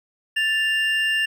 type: tone pair together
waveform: triangle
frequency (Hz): 1762.8 / 2794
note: A6 / F7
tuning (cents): +3 / 0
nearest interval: minor sixth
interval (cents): 797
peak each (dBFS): -20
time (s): 0.36-1.26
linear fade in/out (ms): 10
effects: none